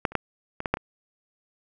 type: clicks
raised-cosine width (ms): 0.5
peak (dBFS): -7 / -26 / -7 / -17 / -11 / -6 / -20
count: 7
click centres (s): 0.052 / 0.12 / 0.153 / 0.604 / 0.658 / 0.74 / 0.771
effects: none